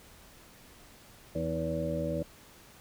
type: harmonic tone with a mistuned harmonic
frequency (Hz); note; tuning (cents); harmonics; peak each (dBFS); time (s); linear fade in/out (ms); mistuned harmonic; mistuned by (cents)
81.8; E2; -13; 1 / 2 / 3 / 4 / 6 / 7; -40 / -35 / -40 / -38 / -38 / -34; 1.35-2.23; 5; 4; -38
effects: pink hiss -55 dBFS RMS until 2.8 s